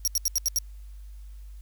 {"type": "tone bursts", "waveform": "sawtooth", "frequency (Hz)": 5640, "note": "F8", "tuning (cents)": 16, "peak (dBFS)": -19, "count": 6, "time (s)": [0.05, 0.586], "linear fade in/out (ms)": 0, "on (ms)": 26, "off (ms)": 76, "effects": ["added 50 Hz sine -40 dBFS peak until 1.61 s", "white hiss -64 dBFS RMS until 1.61 s"]}